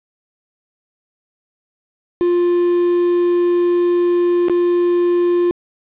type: tone with dropouts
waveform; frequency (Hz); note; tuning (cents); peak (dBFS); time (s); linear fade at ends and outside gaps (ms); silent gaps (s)
triangle; 350.6; F4; +7; -10; 2.21-5.51; 0; 4.484-4.497
effects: resampled to 8000 Hz + 7-bit